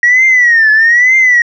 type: tone with vibrato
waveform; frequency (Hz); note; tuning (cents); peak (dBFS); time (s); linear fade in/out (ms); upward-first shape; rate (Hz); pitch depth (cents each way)
sine; 1900; A#6; +33; -3; 0.03-1.42; 2; triangle; 1.1; 180
effects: tanh soft clip ceiling -1 dBFS